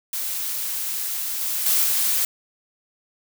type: noise with level steps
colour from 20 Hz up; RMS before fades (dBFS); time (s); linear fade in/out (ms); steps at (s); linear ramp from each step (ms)
blue; -27 / -25 / -19 / -21; 0.13-2.25; 2; 1.41 / 1.66 / 1.84; 2
effects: none